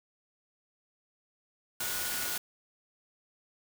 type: tone in noise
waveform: sine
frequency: 1457 Hz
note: F#6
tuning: 27 cents flat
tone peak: -42 dBFS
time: 1.8-2.38 s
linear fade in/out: 5 ms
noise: white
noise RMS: -34 dBFS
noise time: 1.8-2.38 s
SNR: -11 dB
effects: none